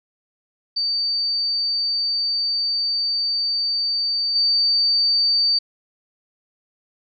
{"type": "tone with level steps", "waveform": "sine", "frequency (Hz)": 4605, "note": "D8", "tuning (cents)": -35, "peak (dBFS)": [-19, -15], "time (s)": [0.76, 5.59], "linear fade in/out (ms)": 10, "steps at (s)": 4.35, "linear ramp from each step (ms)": 10, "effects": []}